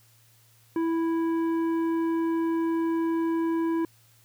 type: tone with tanh clipping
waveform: triangle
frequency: 329.6 Hz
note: E4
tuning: in tune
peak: -25 dBFS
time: 0.76-3.85 s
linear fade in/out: 2 ms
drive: 14 dB
effects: added 114 Hz sine -60 dBFS peak until 4.24 s + white hiss -61 dBFS RMS until 4.24 s